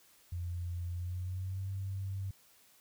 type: tone with pitch glide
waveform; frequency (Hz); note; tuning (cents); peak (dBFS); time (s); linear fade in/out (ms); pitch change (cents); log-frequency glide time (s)
sine; 87.31 to 96.88; F2 to G2; 0 to -20; -35; 0.32-2.31; 5; +180; 0.93-1.69
effects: white hiss -64 dBFS RMS until 2.8 s